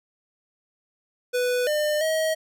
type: tone with pitch steps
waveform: square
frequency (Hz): 494.7 / 602 / 635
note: B4 / D5 / D#5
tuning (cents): +3 / +43 / +35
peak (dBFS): -22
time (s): 1.33-2.35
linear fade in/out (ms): 20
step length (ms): 340
effects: none